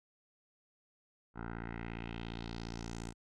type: tone with low-pass filter sweep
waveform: 10% pulse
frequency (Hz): 57.2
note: A#1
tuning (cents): -32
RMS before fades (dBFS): -43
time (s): 1.34-3.14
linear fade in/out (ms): 50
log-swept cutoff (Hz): 1300 to 8300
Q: 2.6
effects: none